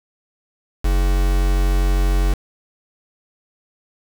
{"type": "tone with quantisation", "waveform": "triangle", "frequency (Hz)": 46.25, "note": "F#1", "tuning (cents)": 0, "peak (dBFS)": -12, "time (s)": [0.84, 2.34], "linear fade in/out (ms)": 10, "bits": 4, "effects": []}